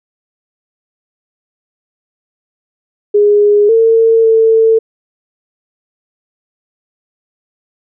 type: tone with pitch steps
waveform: sine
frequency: 413.3 / 452.5 / 447.4 Hz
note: G#4 / A4 / A4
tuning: -8 / +48 / +29 cents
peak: -5 dBFS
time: 3.14-4.79 s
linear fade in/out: 10 ms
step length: 550 ms
effects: none